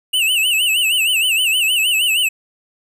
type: tone with vibrato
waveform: square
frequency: 2794 Hz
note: F7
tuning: in tune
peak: -14 dBFS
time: 0.13-2.29 s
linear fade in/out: 10 ms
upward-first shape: sine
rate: 6.4 Hz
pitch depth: 150 cents each way
effects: none